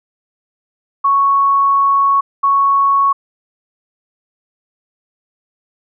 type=tone bursts at uneven times; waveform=sine; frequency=1108.7 Hz; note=C#6; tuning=in tune; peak=-9 dBFS; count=2; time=1.04-2.21 / 2.43-3.13 s; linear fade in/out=10 ms; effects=none